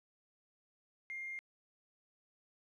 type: tone with tanh clipping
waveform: triangle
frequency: 2116 Hz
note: C7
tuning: 19 cents sharp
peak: -40 dBFS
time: 1.1-1.39 s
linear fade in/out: 0 ms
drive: 1 dB
effects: resampled to 24000 Hz